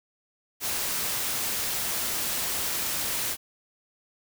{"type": "noise", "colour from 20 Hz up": "white", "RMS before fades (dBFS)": -29, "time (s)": [0.6, 3.37], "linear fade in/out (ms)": 50, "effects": []}